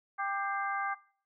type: harmonic tone with a mistuned harmonic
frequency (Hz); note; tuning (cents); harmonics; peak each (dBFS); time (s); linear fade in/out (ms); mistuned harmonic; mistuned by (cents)
395.9; G4; +17; 2 / 3 / 4 / 5; -35 / -34 / -37 / -43; 0.18-0.95; 20; 5; +83
effects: noise-tail reverb RT60 0.5 s tail -22 dB re dry